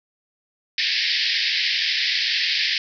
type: band-pass noise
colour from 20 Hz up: white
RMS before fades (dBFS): -22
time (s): 0.78-2.78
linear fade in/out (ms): 2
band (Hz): 1700 to 5200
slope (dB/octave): 96
effects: none